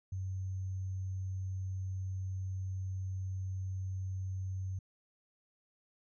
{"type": "tone with sample-and-hold", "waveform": "sine", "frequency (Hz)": 94.4, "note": "F#2", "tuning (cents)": 35, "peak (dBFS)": -35, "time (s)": [0.12, 4.79], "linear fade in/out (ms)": 5, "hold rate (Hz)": 6300, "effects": ["resampled to 16000 Hz"]}